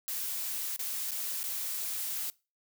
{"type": "noise with dropouts", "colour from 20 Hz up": "blue", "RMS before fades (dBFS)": -35, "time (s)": [0.08, 2.3], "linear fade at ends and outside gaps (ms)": 0, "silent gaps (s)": [[0.762, 0.793], [1.109, 1.117], [1.431, 1.439]], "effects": ["noise-tail reverb RT60 0.3 s tail -23 dB re dry"]}